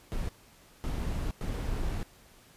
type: noise bursts at uneven times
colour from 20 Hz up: brown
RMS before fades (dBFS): -32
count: 3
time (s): 0.12-0.29 / 0.84-1.31 / 1.41-2.03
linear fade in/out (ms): 0
effects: pink hiss -58 dBFS RMS until 2.56 s + resampled to 32000 Hz